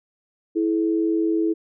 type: tone pair together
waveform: sine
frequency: 327.4 / 427.9 Hz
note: E4 / A4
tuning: -12 / -48 cents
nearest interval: perfect fourth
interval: 464 cents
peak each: -19 / -25 dBFS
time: 0.55-1.54 s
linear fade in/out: 20 ms
effects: none